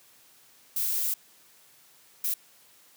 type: noise bursts at uneven times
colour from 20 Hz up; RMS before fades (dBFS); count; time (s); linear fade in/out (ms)
violet; -28; 2; 0.76-1.14 / 2.24-2.34; 5
effects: white hiss -58 dBFS RMS until 2.96 s + high-pass 100 Hz 12 dB/octave